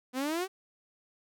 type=exponential sweep; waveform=sawtooth; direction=up; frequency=246.9 to 392 Hz; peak=-26 dBFS; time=0.13-0.48 s; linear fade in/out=50 ms; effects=none